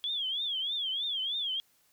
sine tone with vibrato, 3329 Hz, G#7, 3 cents sharp, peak -30 dBFS, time 0.04-1.6 s, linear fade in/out 0 ms, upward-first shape triangle, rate 3.2 Hz, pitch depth 180 cents each way, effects white hiss -68 dBFS RMS until 1.92 s

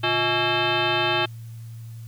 sine tone with frequency modulation, 1130 Hz, C#6, 33 cents sharp, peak -19 dBFS, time 0.03-1.26 s, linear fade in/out 10 ms, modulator 494 Hz, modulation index 4.8, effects added 114 Hz sine -35 dBFS peak until 2.07 s + white hiss -56 dBFS RMS until 2.07 s

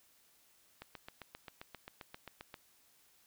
click train, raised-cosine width 0.3 ms, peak -30 dBFS, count 14, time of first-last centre 0.82-2.542 s, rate 7.55 Hz, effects white hiss -68 dBFS RMS until 3.26 s

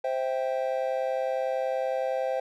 triangle chord, C major, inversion none, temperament just, 523.3 / 654.1 / 784.9 Hz, C5 / E5 / G5, 0 / -14 / +2 cents, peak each -26 / -30 / -31 dBFS, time 0.04-2.4 s, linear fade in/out 5 ms, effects none

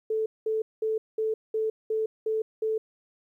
sine tone bursts, 438.6 Hz, A4, 6 cents flat, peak -24 dBFS, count 8, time 0.1-2.78 s, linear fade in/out 5 ms, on 160 ms, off 200 ms, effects 11-bit

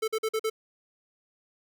square tone bursts, 440 Hz, A4, in tune, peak -26 dBFS, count 5, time 0.02-0.5 s, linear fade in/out 10 ms, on 60 ms, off 45 ms, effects none

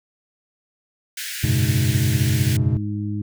pink high-pass noise, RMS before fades -30 dBFS, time 1.17-2.57 s, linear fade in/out 5 ms, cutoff 1500 Hz, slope 96 dB/octave
harmonic tone, 103.83 Hz, G#2, in tune, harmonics 1 / 2 / 3, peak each -25 / -28 / -30 dBFS, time 1.43-3.22 s, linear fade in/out 5 ms
triangle chord, F# suspended fourth, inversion none, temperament just, 92.5 / 123.33 / 138.75 Hz, F#2 / B2 / C#3, 0 / -2 / +2 cents, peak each -21 / -18 / -21 dBFS, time 1.44-2.77 s, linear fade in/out 0 ms
effects none

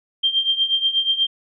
sine tone with tremolo, 3172 Hz, G7, 20 cents sharp, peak -13 dBFS, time 0.23-1.27 s, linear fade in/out 10 ms, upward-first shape triangle, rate 8.3 Hz, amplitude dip 85%, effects none

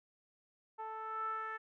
10% pulse tone with low-pass filter sweep, 440 Hz, A4, in tune, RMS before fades -41 dBFS, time 0.78-1.58 s, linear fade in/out 20 ms, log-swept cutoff 1000 to 1600 Hz, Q 7.4, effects none

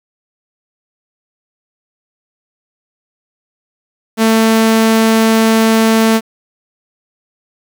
sawtooth tone, 223.1 Hz, A3, 24 cents sharp, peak -4 dBFS, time 4.17-6.21 s, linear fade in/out 50 ms, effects 7-bit

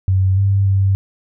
sine tone with pitch steps, 94.8 / 98.5 / 97.2 Hz, F#2 / G2 / G2, +43 / +9 / -14 cents, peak -11 dBFS, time 0.08-0.95 s, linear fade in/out 0 ms, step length 290 ms, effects none

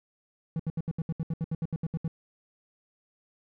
triangle tone bursts, 162.3 Hz, E3, 27 cents flat, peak -25 dBFS, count 15, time 0.56-2.079 s, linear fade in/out 2 ms, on 35 ms, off 71 ms, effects none

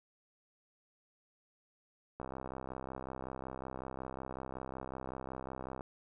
click train, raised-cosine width 1 ms, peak -28 dBFS, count 237, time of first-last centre 2.2-5.809 s, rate 65.4 Hz, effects none

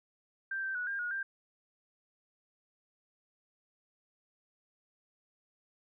sine tone with pitch steps, 1574 / 1560 / 1468 / 1601 / 1446 / 1584 Hz, G6 / G6 / F#6 / G6 / F#6 / G6, +7 / -9 / -14 / +36 / -40 / +18 cents, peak -33 dBFS, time 0.51-1.23 s, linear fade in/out 5 ms, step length 120 ms, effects none

